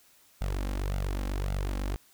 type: tone with flanger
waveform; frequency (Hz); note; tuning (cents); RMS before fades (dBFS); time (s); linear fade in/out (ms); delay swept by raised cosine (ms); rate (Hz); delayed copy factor
sawtooth; 48.01; G1; -35; -31; 0.41-1.96; 0; 1.4 to 3.8; 1.8; +0.75
effects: white hiss -61 dBFS RMS until 2.13 s